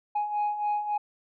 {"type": "beating tone pair", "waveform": "sine", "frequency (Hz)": [830.6, 834.2], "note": ["G#5", "G#5"], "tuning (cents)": [0, 7], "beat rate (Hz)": 3.6, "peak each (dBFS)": [-31, -25], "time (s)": [0.15, 0.98], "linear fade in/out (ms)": 10, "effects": ["tanh soft clip ceiling -22 dBFS"]}